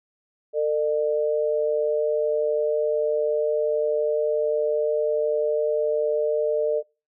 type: tone pair together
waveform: sine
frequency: 450.7 / 602 Hz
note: A4 / D5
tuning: +42 / +43 cents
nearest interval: perfect fourth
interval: 501 cents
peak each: -22 / -23 dBFS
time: 0.53-6.83 s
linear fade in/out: 50 ms
effects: noise-tail reverb RT60 0.3 s tail -22 dB re dry